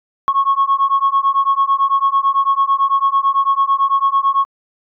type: beating tone pair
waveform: sine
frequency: 1093 / 1102 Hz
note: C#6 / C#6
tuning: -25 / -11 cents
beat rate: 9 Hz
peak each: -14 dBFS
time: 0.28-4.45 s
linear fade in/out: 0 ms
effects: tanh soft clip ceiling -6 dBFS